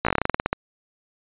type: slowing click train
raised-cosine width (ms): 0.5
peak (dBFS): -5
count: 14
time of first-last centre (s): 0.05-0.53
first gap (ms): 16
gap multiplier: 1.13
effects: resampled to 8000 Hz